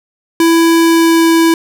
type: tone with pitch glide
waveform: square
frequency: 331.6 to 329.7 Hz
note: E4 to E4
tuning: +10 to 0 cents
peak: -7 dBFS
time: 0.4-1.54 s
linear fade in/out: 2 ms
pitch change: -10 cents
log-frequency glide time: 0.81-1.34 s
effects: none